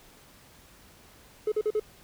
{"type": "tone bursts", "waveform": "triangle", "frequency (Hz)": 427.3, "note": "G#4", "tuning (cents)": 49, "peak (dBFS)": -20, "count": 4, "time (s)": [1.47, 1.798], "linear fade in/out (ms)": 5, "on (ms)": 49, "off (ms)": 44, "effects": ["tanh soft clip ceiling -19 dBFS", "pink hiss -55 dBFS RMS until 2.03 s"]}